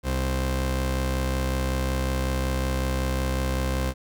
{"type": "tone pair together", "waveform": "sawtooth", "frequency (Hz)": [65.4, 261.6], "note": ["C2", "C4"], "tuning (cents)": [0, 0], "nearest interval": "2 octaves", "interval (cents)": 2400, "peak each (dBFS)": [-20, -25], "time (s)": [0.03, 3.94], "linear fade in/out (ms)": 50, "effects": []}